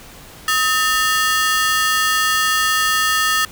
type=ring-modulated tone; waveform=sawtooth; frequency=1535 Hz; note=G6; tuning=37 cents flat; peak=-8 dBFS; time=0.48-3.45 s; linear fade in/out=2 ms; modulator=268 Hz; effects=pink hiss -40 dBFS RMS until 3.51 s